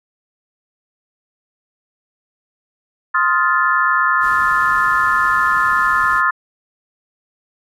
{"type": "chord", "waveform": "sine", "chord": "F dominant seventh", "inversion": "second", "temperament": "just", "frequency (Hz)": [1047.7, 1257.2, 1396.9, 1746.1], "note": ["C6", "Eb6", "F6", "A6"], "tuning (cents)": [2, 18, 0, -14], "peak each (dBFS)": -18, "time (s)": [3.14, 6.31], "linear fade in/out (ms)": 10}
{"type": "noise", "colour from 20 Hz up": "pink", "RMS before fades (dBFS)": -37, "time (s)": [4.2, 6.23], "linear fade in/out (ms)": 50}
{"effects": ["resampled to 32000 Hz"]}